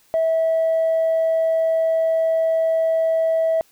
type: tone with tanh clipping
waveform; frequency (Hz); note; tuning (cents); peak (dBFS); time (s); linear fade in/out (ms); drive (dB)
triangle; 650; E5; -24; -16; 0.14-3.61; 0; 5
effects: white hiss -57 dBFS RMS until 3.71 s